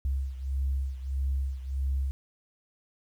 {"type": "beating tone pair", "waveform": "sine", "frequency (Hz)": [67, 68.6], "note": ["C2", "C#2"], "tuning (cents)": [42, -17], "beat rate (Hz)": 1.6, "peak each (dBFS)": [-28, -32], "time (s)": [0.05, 2.11], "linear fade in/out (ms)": 0, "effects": ["tanh soft clip ceiling -21 dBFS", "10-bit"]}